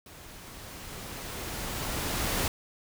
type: noise with level ramp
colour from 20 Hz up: pink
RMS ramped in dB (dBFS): -49 to -28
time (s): 0.06-2.48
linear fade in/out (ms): 2
effects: none